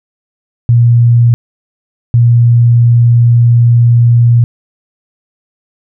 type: tone bursts at uneven times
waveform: sine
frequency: 118.7 Hz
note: A#2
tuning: 32 cents sharp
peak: -3 dBFS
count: 2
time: 0.69-1.34 / 2.14-4.44 s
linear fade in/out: 0 ms
effects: none